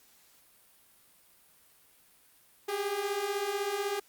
sawtooth beating tone pair, 392 / 408 Hz, G4 / G#4, 0 / -31 cents, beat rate 16 Hz, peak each -32 / -28 dBFS, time 2.68-4 s, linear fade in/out 10 ms, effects white hiss -62 dBFS RMS until 4.08 s + Opus 48 kbps

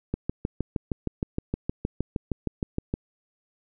click train, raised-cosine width 3 ms, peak -13 dBFS, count 19, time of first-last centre 0.14-2.939 s, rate 6.43 Hz, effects none

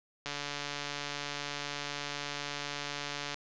click train, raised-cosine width 0.2 ms, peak -19 dBFS, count 445, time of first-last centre 0.26-3.343 s, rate 144 Hz, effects resampled to 16000 Hz + 10-bit

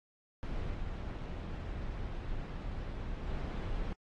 brown noise with level steps, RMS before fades -37 / -39 / -36 dBFS, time 0.43-3.93 s, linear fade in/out 0 ms, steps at 0.74 / 3.27 s, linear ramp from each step 2 ms, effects low-pass 4000 Hz 12 dB/octave + AAC 32 kbps

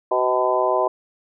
harmonic tone with a mistuned harmonic, 126.1 Hz, B2, 36 cents sharp, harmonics 3 / 4 / 5 / 6 / 7 / 8, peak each -24 / -25 / -21 / -27 / -26 / -23 dBFS, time 0.11-0.88 s, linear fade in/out 5 ms, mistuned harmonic 6, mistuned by +27 cents, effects none

